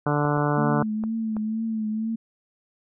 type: harmonic tone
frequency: 146.83 Hz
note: D3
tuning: in tune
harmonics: 1 / 2 / 3 / 4 / 5 / 6 / 7 / 8 / 9 / 10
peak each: -24 / -27 / -29 / -30 / -31 / -32 / -32 / -33 / -34 / -34 dBFS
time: 0.06-0.83 s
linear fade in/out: 5 ms
type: clicks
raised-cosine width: 1 ms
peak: -22 dBFS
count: 4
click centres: 0.251 / 0.373 / 1.038 / 1.367 s
type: tone with vibrato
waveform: sine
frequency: 220 Hz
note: A3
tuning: in tune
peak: -24 dBFS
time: 0.57-2.16 s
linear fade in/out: 10 ms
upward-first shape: triangle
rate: 2.1 Hz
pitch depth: 52 cents each way
effects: none